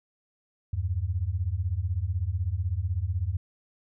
sine beating tone pair, 81.2 / 97.2 Hz, E2 / G2, -26 / -14 cents, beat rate 16 Hz, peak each -29 / -28 dBFS, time 0.73-3.37 s, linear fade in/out 5 ms, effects none

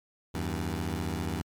15% pulse beating tone pair, 80.3 / 95.3 Hz, E2 / G2, -45 / -48 cents, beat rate 15 Hz, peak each -26 / -28 dBFS, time 0.34-1.42 s, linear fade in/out 10 ms, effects MP3 96 kbps

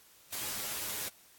white noise with comb filter, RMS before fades -37 dBFS, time 0.32-1.09 s, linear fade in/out 10 ms, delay 9.6 ms, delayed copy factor +0.9, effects white hiss -60 dBFS RMS until 1.38 s + AAC 64 kbps

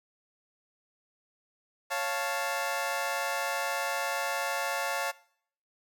20% pulse chord, Db augmented, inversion none, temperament equal, 554.4 / 698.5 / 880 Hz, Db5 / F5 / A5, 0 / 0 / 0 cents, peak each -29 dBFS, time 1.9-5.12 s, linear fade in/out 20 ms, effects noise-tail reverb RT60 0.6 s tail -21 dB re dry

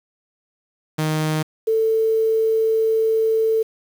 sawtooth / sine tone pair in turn, 155.56 / 444.3 Hz, D#3 / A4, 0 / +17 cents, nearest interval octave + tritone, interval 1817 cents, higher second, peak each -15 dBFS, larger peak neither, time 0.98-1.43 / 1.67-3.63 s, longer second, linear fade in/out 10 ms, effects 7-bit

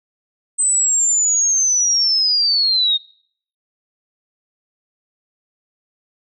sine linear sweep, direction down, 8180 to 3681 Hz, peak -13 dBFS, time 0.58-2.98 s, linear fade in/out 20 ms, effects noise-tail reverb RT60 0.6 s tail -24 dB re dry

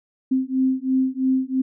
sine beating tone pair, 260 / 263 Hz, C4 / C4, -11 / +9 cents, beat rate 3 Hz, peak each -21 dBFS, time 0.31-1.62 s, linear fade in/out 10 ms, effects none

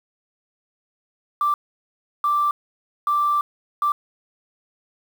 sine tone bursts at uneven times, 1174.7 Hz, D6, in tune, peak -16 dBFS, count 4, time 1.41-1.54 / 2.24-2.51 / 3.07-3.41 / 3.82-3.92 s, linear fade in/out 2 ms, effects tanh soft clip ceiling -12 dBFS + 7-bit

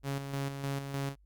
sawtooth tone with tremolo, 138.59 Hz, C#3, in tune, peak -28 dBFS, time 0.03-1.16 s, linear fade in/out 50 ms, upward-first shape square, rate 3.3 Hz, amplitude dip 50%, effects added 50 Hz sine -59 dBFS peak until 1.25 s + Opus 48 kbps

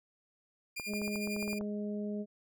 sawtooth tone with tremolo, 2407 Hz, D7, 42 cents sharp, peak -33 dBFS, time 0.76-1.59 s, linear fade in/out 10 ms, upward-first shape sine, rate 11 Hz, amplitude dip 60%
clicks, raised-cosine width 1 ms, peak -29 dBFS, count 11, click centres 0.798 / 0.936 / 1.017 / 1.079 / 1.158 / 1.274 / 1.364 / 1.427 / 1.479 / 1.531 / 1.611 s
harmonic tone, 207.7 Hz, G#3, in tune, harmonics 1 / 2 / 3, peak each -35 / -41 / -45 dBFS, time 0.86-2.26 s, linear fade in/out 50 ms
effects none

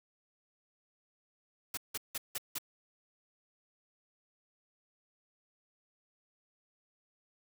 white noise bursts, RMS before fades -37 dBFS, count 5, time 1.74-2.585 s, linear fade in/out 5 ms, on 33 ms, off 170 ms, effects none

